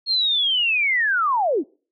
sine linear sweep, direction down, 4300 to 233.1 Hz, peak -17 dBFS, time 0.06-1.64 s, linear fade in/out 50 ms, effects noise-tail reverb RT60 0.4 s tail -25 dB re dry

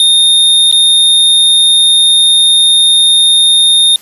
square tone with dropouts, 3665 Hz, A#7, 30 cents flat, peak -5 dBFS, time 0-3.96 s, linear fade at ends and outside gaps 1 ms, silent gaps 0.714-0.725 s, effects white hiss -38 dBFS RMS until 4.01 s + resampled to 32000 Hz

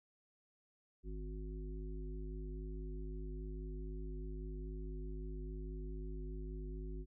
harmonic tone with a mistuned harmonic, 51.91 Hz, G#1, in tune, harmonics 1 / 3 / 5 / 7, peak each -42 / -52 / -54 / -52 dBFS, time 1.03-7.06 s, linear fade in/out 50 ms, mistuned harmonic 1, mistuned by -82 cents, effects none

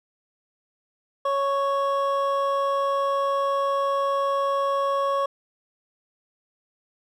triangle tone pair together, 554.4 / 1108.7 Hz, C#5 / C#6, 0 / 0 cents, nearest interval octave, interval 1200 cents, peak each -22 dBFS, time 1.25-5.26 s, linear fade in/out 5 ms, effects none

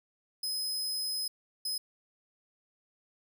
sawtooth tone bursts at uneven times, 5070 Hz, D#8, 32 cents sharp, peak -29 dBFS, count 2, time 0.43-1.28 / 1.65-1.78 s, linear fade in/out 5 ms, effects none

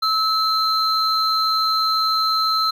triangle tone pair together, 1300 / 4114 Hz, E6 / C8, -24 / -30 cents, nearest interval octave + minor sixth, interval 1994 cents, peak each -17 / -19 dBFS, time 0.02-2.71 s, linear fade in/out 10 ms, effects none

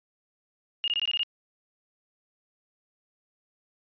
sine tone bursts, 2846 Hz, F7, 32 cents sharp, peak -24 dBFS, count 7, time 0.84-1.232 s, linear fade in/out 0 ms, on 38 ms, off 21 ms, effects resampled to 11025 Hz

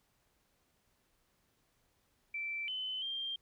sine tone with pitch steps, 2334 / 3037 / 3182 Hz, D7 / F#7 / G7, -11 / +44 / +25 cents, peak -36 dBFS, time 2.34-3.36 s, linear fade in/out 5 ms, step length 340 ms, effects pink hiss -75 dBFS RMS until 3.41 s

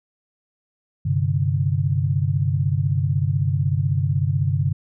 sine chord, G suspended fourth, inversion none, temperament equal with one note detuned, 96.71 / 130.81 / 146.83 Hz, G2 / C3 / D3, -23 / 0 / 0 cents, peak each -22 dBFS, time 1.05-4.73 s, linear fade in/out 10 ms, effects none

